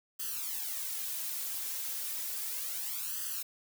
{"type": "noise with flanger", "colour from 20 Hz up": "blue", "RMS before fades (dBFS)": -37, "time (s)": [0.19, 3.43], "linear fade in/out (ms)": 10, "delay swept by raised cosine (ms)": [0.64, 3.84], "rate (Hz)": 0.33, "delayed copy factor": 1, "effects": []}